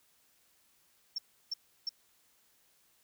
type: tone bursts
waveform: sine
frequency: 5450 Hz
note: F8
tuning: 43 cents flat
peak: -31 dBFS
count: 3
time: 1.16-1.892 s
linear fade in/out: 5 ms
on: 24 ms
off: 330 ms
effects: tanh soft clip ceiling -27 dBFS + white hiss -69 dBFS RMS until 3.03 s